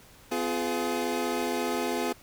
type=tone cluster; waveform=25% pulse; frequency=252.5 / 346.5 / 421.6 Hz; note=B3 / F4 / G#4; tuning=+39 / -14 / +26 cents; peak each=-28 dBFS; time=0.31-2.13 s; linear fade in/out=10 ms; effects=pink hiss -54 dBFS RMS until 2.22 s